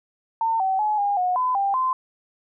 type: tone with pitch steps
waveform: sine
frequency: 904 / 764 / 849 / 810 / 727 / 1011 / 793 / 1033 Hz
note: A5 / G5 / G#5 / G#5 / F#5 / B5 / G5 / C6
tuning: +47 / -45 / +38 / -43 / -31 / +40 / +20 / -22 cents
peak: -19 dBFS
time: 0.41-1.93 s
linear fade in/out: 2 ms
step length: 190 ms
effects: none